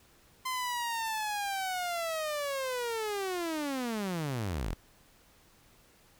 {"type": "linear sweep", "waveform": "sawtooth", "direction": "down", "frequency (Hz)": [1038, 34.65], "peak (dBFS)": -28, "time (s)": [0.45, 4.74], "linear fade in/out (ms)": 10, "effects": ["pink hiss -62 dBFS RMS until 6.19 s"]}